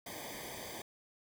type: noise with comb filter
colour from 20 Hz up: pink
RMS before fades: -45 dBFS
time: 0.06-0.82 s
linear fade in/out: 5 ms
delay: 0.73 ms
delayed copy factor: -0.95
effects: none